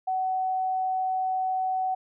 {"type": "tone", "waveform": "sine", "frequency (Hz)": 751, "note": "F#5", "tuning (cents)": 26, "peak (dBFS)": -24, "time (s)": [0.07, 1.95], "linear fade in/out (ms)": 10, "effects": []}